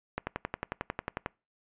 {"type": "click train", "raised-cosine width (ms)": 0.5, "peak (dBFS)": -16, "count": 13, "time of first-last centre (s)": [0.18, 1.261], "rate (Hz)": 11.1, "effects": ["noise-tail reverb RT60 0.3 s tail -25 dB re dry", "resampled to 8000 Hz"]}